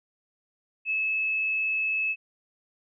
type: tone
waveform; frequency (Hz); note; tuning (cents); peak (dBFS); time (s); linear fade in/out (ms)
sine; 2598; E7; -26; -24; 0.85-2.16; 50
effects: none